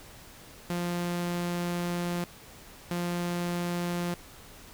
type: tone bursts at uneven times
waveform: sawtooth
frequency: 174.61 Hz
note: F3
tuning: in tune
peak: -25 dBFS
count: 2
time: 0.7-2.24 / 2.91-4.14 s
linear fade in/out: 2 ms
effects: pink hiss -50 dBFS RMS until 4.73 s